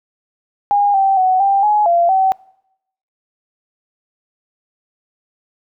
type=tone with pitch steps; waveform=sine; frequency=814 / 778 / 746 / 790 / 840 / 687 / 764 Hz; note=G#5 / G5 / F#5 / G5 / G#5 / F5 / G5; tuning=-35 / -13 / +14 / +13 / +19 / -29 / -45 cents; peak=-10 dBFS; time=0.71-2.32 s; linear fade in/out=0 ms; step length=230 ms; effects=noise-tail reverb RT60 0.8 s tail -24 dB re dry